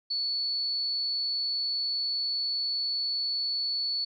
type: tone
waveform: sine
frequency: 4435 Hz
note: C#8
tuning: in tune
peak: -27 dBFS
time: 0.1-4.05 s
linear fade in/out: 10 ms
effects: none